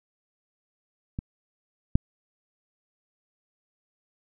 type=clicks; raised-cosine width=5 ms; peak=-18 / -6 dBFS; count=2; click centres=1.189 / 1.955 s; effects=none